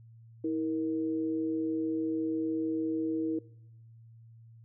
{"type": "tone pair together", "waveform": "sine", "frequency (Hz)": [321.3, 467.6], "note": ["E4", "A#4"], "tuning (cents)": [-44, 5], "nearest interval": "tritone", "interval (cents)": 649, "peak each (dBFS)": [-29, -36], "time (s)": [0.44, 3.39], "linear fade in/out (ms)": 5, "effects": ["noise-tail reverb RT60 0.8 s tail -22 dB re dry", "added 114 Hz sine -51 dBFS peak until 4.64 s"]}